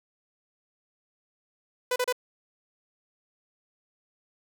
sawtooth tone bursts, 498.8 Hz, B4, 17 cents sharp, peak -20 dBFS, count 3, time 1.91-2.126 s, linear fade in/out 5 ms, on 50 ms, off 33 ms, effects none

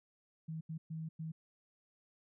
sine tone bursts at uneven times, 160 Hz, D#3, 49 cents sharp, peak -39 dBFS, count 4, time 0.48-0.61 / 0.69-0.78 / 0.9-1.09 / 1.19-1.32 s, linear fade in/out 10 ms, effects none

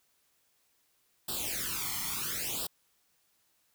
white noise with flanger, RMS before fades -35 dBFS, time 1.28-2.67 s, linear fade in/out 5 ms, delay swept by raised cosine 0.23 to 0.95 ms, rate 0.72 Hz, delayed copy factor +1, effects white hiss -72 dBFS RMS until 3.74 s

